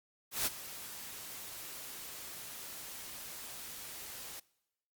white noise with ADSR envelope, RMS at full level -31 dBFS, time 0.31-4.4 s, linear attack 150 ms, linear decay 29 ms, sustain -15 dB, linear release 7 ms, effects noise-tail reverb RT60 0.9 s tail -23 dB re dry + Opus 48 kbps

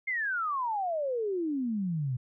sine exponential sweep, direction down, 2147 to 120.4 Hz, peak -28 dBFS, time 0.07-2.17 s, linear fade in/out 10 ms, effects none

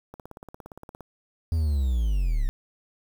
click train, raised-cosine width 1 ms, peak -27 dBFS, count 16, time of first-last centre 0.14-1.007 s, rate 17.3 Hz
triangle linear sweep, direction down, 84 to 30.87 Hz, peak -19 dBFS, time 1.52-2.49 s, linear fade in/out 0 ms
effects 8-bit

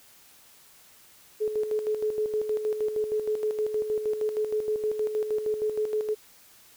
sine tone with tremolo, 428.2 Hz, A4, 47 cents flat, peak -23 dBFS, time 1.4-6.15 s, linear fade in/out 20 ms, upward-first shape square, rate 6.4 Hz, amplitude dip 55%, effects white hiss -55 dBFS RMS until 6.76 s

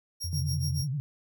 sawtooth tone with tremolo, 5588 Hz, F8, in tune, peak -30 dBFS, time 0.2-0.88 s, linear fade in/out 20 ms, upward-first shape sine, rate 7.1 Hz, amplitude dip 90%
sine tone, 86.7 Hz, F2, 12 cents flat, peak -31 dBFS, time 0.24-0.82 s, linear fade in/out 5 ms
sine tone with vibrato, 138.59 Hz, C#3, in tune, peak -28 dBFS, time 0.33-1 s, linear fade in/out 0 ms, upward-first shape sine, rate 10 Hz, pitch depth 170 cents each way
effects none

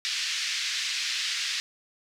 white band-pass noise, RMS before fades -30 dBFS, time 0.05-1.6 s, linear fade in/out 0 ms, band 1800 to 5500 Hz, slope 24 dB/octave, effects none

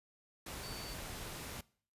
sine tone in noise, 4551 Hz, C#8, 45 cents sharp, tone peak -49 dBFS, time 0.63-0.94 s, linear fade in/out 5 ms, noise pink, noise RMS -45 dBFS, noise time 0.46-1.61 s, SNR -7 dB, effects noise-tail reverb RT60 0.5 s tail -22 dB re dry + resampled to 32000 Hz

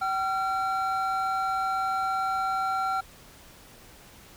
triangle tone pair together, 767 / 1368.5 Hz, G5 / F6, -38 / -36 cents, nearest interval minor seventh, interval 1002 cents, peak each -26 dBFS, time 0.01-3.01 s, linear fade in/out 10 ms, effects pink hiss -51 dBFS RMS until 4.36 s

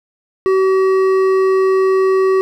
sine tone with hard clipping, 380.4 Hz, F#4, 48 cents sharp, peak -12 dBFS, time 0.46-2.41 s, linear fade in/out 0 ms, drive 9 dB, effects none

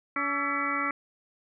harmonic tone with a mistuned harmonic, 283.7 Hz, C#4, 40 cents sharp, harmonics 1 / 2 / 3 / 4 / 5 / 6 / 7 / 8, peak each -35 / -41 / -43 / -33 / -31 / -41 / -32 / -35 dBFS, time 0.16-0.91 s, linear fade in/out 2 ms, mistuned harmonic 5, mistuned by -92 cents, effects none

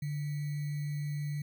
sine tone with sample-and-hold, 146.83 Hz, D3, in tune, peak -32 dBFS, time 0.02-1.42 s, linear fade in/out 5 ms, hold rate 2100 Hz, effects none

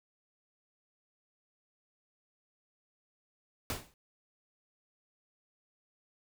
pink noise with exponential decay, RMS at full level -32 dBFS, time 3.7-3.94 s, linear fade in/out 1 ms, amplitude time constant 51 ms, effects none

